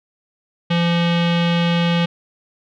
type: tone with low-pass filter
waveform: square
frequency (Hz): 170.9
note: F3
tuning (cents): -37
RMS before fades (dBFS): -17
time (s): 0.7-2.06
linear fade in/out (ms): 10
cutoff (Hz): 3200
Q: 3.4
effects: none